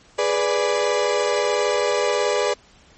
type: chord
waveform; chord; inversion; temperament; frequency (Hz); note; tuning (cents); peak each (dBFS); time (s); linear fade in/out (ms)
35% pulse; G# diminished; none; equal; 415.3 / 493.9 / 587.3; G#4 / B4 / D5; 0 / 0 / 0; -21; 0.18-2.54; 10
effects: pink hiss -52 dBFS RMS until 2.97 s + MP3 32 kbps